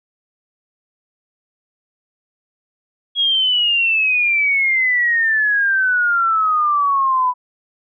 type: exponential sweep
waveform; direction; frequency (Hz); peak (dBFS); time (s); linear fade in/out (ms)
sine; down; 3322 to 987.8; -13; 3.15-7.34; 50
effects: none